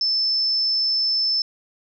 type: tone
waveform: sine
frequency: 5274 Hz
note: E8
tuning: in tune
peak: -18 dBFS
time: 0.01-1.42 s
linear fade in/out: 2 ms
effects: none